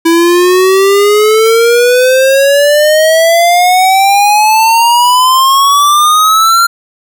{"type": "exponential sweep", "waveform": "square", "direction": "up", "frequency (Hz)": [329.1, 1388], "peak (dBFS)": -5, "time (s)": [0.05, 6.67], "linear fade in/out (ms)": 10, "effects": []}